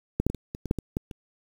clicks, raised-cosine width 3 ms, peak -10 / -10 / -16 / -24 / -21 / -20 / -9 / -17 / -13 / -26 dBFS, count 10, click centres 0.2 / 0.266 / 0.3 / 0.347 / 0.549 / 0.657 / 0.711 / 0.787 / 0.969 / 1.112 s, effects 7-bit

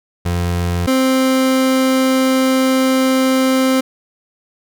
30% pulse tone pair in turn, 87.4 / 261.9 Hz, F2 / C4, +2 / +2 cents, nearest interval octave + perfect fifth, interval 1900 cents, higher second, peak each -13 / -9 dBFS, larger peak second, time 0.25-0.87 / 0.87-3.81 s, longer second, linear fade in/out 10 ms, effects none

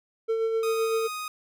triangle tone with tremolo, 450 Hz, A4, 39 cents sharp, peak -20 dBFS, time 0.28-1.08 s, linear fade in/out 20 ms, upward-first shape sine, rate 7.8 Hz, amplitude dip 35%
sawtooth tone, 1246 Hz, D#6, 2 cents sharp, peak -28 dBFS, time 0.63-1.28 s, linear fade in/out 2 ms
effects none

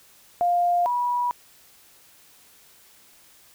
sine tone pair in turn, 702 / 973.1 Hz, F5 / B5, +9 / -26 cents, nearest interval tritone, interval 565 cents, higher second, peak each -18 / -21 dBFS, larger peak first, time 0.41-0.86 / 0.86-1.31 s, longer neither, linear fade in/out 0 ms, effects white hiss -54 dBFS RMS until 3.54 s

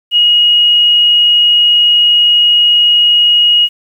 sine tone, 2887 Hz, F#7, 43 cents flat, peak -5 dBFS, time 0.11-3.69 s, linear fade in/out 50 ms, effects 7-bit

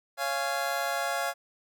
25% pulse chord, Db major, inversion none, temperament just, 554.4 / 693 / 831.5 Hz, Db5 / F5 / Ab5, 0 / -14 / +2 cents, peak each -30 / -27 / -31 dBFS, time 0.17-1.34 s, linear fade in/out 50 ms, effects none

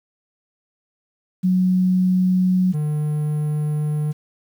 sine / triangle tone pair in turn, 184.1 / 150.64 Hz, F#3 / D3, -8 / +44 cents, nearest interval minor third, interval 348 cents, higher first, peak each -14 / -17 dBFS, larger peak first, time 1.43-2.73 / 2.73-4.13 s, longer second, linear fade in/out 20 ms, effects 8-bit

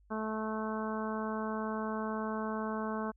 harmonic tone, 217.9 Hz, A3, 17 cents flat, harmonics 1 / 2 / 3 / 4 / 5 / 6 / 7, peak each -36 / -40 / -42 / -43 / -41 / -46 / -46 dBFS, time 0.1-3.12 s, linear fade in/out 20 ms, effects added 50 Hz sine -61 dBFS peak until 3.16 s

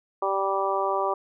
harmonic tone, 194.9 Hz, G3, 10 cents flat, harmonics 2 / 3 / 4 / 5 / 6, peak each -29 / -29 / -29 / -29 / -29 dBFS, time 0.22-1.14 s, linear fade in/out 5 ms, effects none

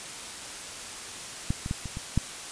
clicks, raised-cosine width 5 ms, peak -13 / -21 / -16 / -23 / -22 / -10 dBFS, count 6, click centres 1.505 / 1.661 / 1.711 / 1.857 / 1.971 / 2.176 s, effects white hiss -39 dBFS RMS until 2.51 s + resampled to 22050 Hz

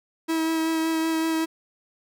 45% pulse tone with vibrato, 322.9 Hz, E4, 36 cents flat, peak -22 dBFS, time 0.28-1.46 s, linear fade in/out 20 ms, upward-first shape sine, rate 5.3 Hz, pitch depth 14 cents each way, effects none

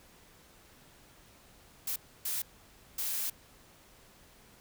blue noise bursts at uneven times, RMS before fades -34 dBFS, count 3, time 1.87-1.96 / 2.25-2.42 / 2.98-3.3 s, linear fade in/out 5 ms, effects pink hiss -59 dBFS RMS until 4.6 s

